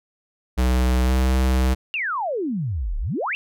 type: tone with pitch glide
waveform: square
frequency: 63 to 64.4 Hz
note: B1 to C2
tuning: +35 to -27 cents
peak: -17 dBFS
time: 0.57-1.75 s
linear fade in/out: 20 ms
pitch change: +38 cents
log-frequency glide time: 1.05-1.11 s
type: exponential two-way sweep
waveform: sine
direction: down then up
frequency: 2857 to 32.14 to 2857 Hz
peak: -22 dBFS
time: 1.94-3.35 s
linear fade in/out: 0 ms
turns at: 2.98 s
effects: none